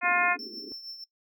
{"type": "harmonic tone", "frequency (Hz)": 354.1, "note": "F4", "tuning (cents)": 24, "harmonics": [2, 3, 4, 5, 6, 7], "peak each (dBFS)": [-29, -29, -29, -29, -29, -29], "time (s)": [0.01, 0.37], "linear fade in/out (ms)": 50}
{"type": "band-pass noise", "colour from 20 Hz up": "pink", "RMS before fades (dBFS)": -45, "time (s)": [0.03, 0.72], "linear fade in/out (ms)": 0, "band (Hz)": [220, 440], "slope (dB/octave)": 96}
{"type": "tone with tremolo", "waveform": "triangle", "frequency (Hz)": 5370, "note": "E8", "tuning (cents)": 31, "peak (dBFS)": -34, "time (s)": [0.39, 1.04], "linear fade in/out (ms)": 2, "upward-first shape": "triangle", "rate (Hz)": 6.4, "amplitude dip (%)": 65}
{"effects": ["noise-tail reverb RT60 0.1 s tail -21 dB re dry"]}